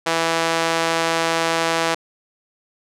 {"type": "tone with high-pass filter", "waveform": "sawtooth", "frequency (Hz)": 164.81, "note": "E3", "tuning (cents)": 0, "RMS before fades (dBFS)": -20, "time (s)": [0.06, 1.95], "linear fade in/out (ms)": 10, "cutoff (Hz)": 590, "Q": 0.77, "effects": ["low-pass 8000 Hz 12 dB/octave"]}